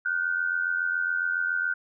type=tone pair together; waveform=sine; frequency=1437 / 1524.2 Hz; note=F6 / G6; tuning=+49 / -49 cents; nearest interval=minor second; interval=102 cents; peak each=-27 dBFS; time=0.05-1.74 s; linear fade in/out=10 ms; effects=none